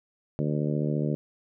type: harmonic tone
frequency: 74.5 Hz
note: D2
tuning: 25 cents sharp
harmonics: 2 / 3 / 4 / 5 / 6 / 7 / 8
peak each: -27 / -31 / -33 / -35 / -37 / -38 / -39 dBFS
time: 0.39-1.15 s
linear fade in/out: 0 ms
effects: none